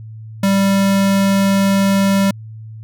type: tone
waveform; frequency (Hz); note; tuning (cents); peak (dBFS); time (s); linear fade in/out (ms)
square; 196; G3; 0; -12; 0.43-2.31; 5
effects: added 110 Hz sine -30 dBFS peak until 2.83 s